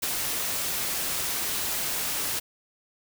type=noise with ADSR envelope; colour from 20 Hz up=white; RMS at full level=-26 dBFS; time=0.02-2.4 s; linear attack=14 ms; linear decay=17 ms; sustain=-3 dB; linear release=14 ms; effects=none